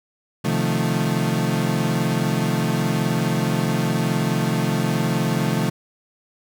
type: chord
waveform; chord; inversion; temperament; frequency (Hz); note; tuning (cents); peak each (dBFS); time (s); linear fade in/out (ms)
35% pulse; F dominant seventh; second; equal; 130.81 / 155.56 / 174.61 / 220; C3 / Eb3 / F3 / A3; 0 / 0 / 0 / 0; -23; 0.44-5.7; 10
effects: none